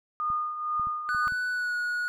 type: tone with tremolo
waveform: sine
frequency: 1223 Hz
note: D#6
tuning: 30 cents flat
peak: -24 dBFS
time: 0.2-1.28 s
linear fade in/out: 0 ms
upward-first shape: triangle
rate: 2.1 Hz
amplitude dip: 65%
type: clicks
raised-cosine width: 5 ms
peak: -33 dBFS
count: 6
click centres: 0.302 / 0.797 / 0.871 / 1.148 / 1.272 / 1.322 s
type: tone with pitch glide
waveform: triangle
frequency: 1487 to 1454.7 Hz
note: F#6 to F#6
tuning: +8 to -30 cents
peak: -25 dBFS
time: 1.09-2.08 s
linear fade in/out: 0 ms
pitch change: -38 cents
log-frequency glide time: 1.51-1.76 s
effects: none